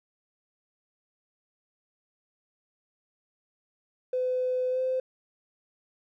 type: tone with pitch glide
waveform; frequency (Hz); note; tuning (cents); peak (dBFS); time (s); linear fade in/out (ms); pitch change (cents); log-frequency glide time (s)
triangle; 507 to 516.2; B4 to C5; +45 to -23; -21; 4.13-5; 5; +32; 4.7-4.8
effects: tanh soft clip ceiling -23 dBFS